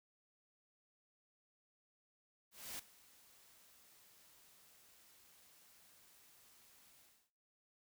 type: noise with ADSR envelope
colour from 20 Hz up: white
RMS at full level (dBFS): -45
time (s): 2.51-7.31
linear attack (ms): 280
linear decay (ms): 7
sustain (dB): -21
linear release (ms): 310
effects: noise-tail reverb RT60 0.4 s tail -17 dB re dry